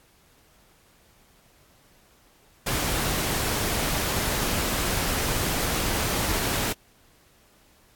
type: noise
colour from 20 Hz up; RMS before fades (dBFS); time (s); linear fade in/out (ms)
pink; -26; 2.66-6.73; 10
effects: pink hiss -59 dBFS RMS until 7.95 s + AAC 64 kbps